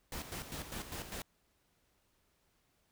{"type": "noise with tremolo", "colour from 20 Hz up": "pink", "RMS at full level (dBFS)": -42, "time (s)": [0.12, 1.22], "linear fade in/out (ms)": 2, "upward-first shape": "square", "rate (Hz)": 5, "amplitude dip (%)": 60, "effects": ["pink hiss -75 dBFS RMS until 2.91 s"]}